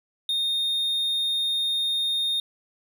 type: tone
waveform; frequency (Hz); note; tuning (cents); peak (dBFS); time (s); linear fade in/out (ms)
triangle; 3680; A#7; -23; -21; 0.29-2.4; 2
effects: none